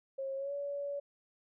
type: tone with pitch glide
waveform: sine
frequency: 540 to 568.2 Hz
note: C#5 to C#5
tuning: -45 to +43 cents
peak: -35 dBFS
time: 0.18-1 s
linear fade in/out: 10 ms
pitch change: +88 cents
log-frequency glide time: 0.36-0.53 s
effects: none